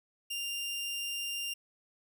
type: tone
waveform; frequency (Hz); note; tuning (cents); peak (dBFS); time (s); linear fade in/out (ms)
sawtooth; 2794; F7; 0; -31; 0.3-1.54; 10
effects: none